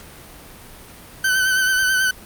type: tone with vibrato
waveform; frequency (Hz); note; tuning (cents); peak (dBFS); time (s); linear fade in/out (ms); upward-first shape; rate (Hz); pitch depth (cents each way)
40% pulse; 1525; G6; -48; -15; 1.24-2.11; 5; sine; 9.2; 35
effects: pink hiss -41 dBFS RMS until 2.25 s + Opus 48 kbps